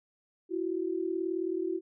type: tone pair together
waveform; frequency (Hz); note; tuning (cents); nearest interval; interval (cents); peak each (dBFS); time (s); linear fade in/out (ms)
sine; 334.8 / 373.5; E4 / F#4; +27 / +16; major second; 189; -32 / -32; 0.49-1.81; 50
effects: none